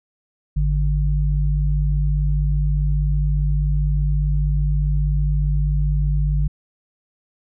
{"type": "tone pair together", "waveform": "sine", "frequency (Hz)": [51.7, 146.83], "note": ["G#1", "D3"], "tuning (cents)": [-7, 0], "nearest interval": "octave + tritone", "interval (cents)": 1807, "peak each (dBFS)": [-17, -21], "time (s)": [0.56, 6.48], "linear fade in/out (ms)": 10, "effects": []}